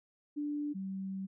sine tone pair in turn, 293.7 / 192.16 Hz, D4 / G3, 0 / -34 cents, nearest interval perfect fifth, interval 734 cents, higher first, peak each -33 / -36 dBFS, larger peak first, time 0.36-0.74 / 0.74-1.27 s, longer second, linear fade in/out 20 ms, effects none

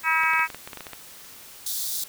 harmonic tone, 321.5 Hz, E4, 43 cents flat, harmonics 3 / 4 / 5 / 6 / 7 / 8, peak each -26 / -26 / -26 / -29 / -25 / -27 dBFS, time 0.03-0.48 s, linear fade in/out 50 ms
clicks, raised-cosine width 0.3 ms, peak -20 dBFS, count 11, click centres 0.235 / 0.335 / 0.394 / 0.502 / 0.546 / 0.675 / 0.732 / 0.773 / 0.807 / 0.868 / 0.933 s
white high-pass noise, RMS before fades -29 dBFS, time 1.66-2.04 s, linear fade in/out 5 ms, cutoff 3400 Hz, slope 96 dB/octave
effects white hiss -45 dBFS RMS until 2.08 s

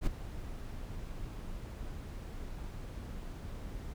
brown noise with ADSR envelope, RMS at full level -29 dBFS, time 0.01-3.94 s, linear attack 60 ms, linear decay 6 ms, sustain -13 dB, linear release 16 ms, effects none

